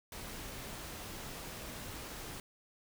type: noise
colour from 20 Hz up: pink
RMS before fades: -45 dBFS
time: 0.12-2.4 s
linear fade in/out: 2 ms
effects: none